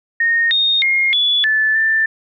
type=tone with pitch steps; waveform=sine; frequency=1849 / 3695 / 2137 / 3428 / 1745 / 1775 Hz; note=A#6 / A#7 / C7 / A7 / A6 / A6; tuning=-15 / -16 / +36 / -46 / -15 / +15 cents; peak=-12 dBFS; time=0.2-2.06 s; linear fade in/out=5 ms; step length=310 ms; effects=none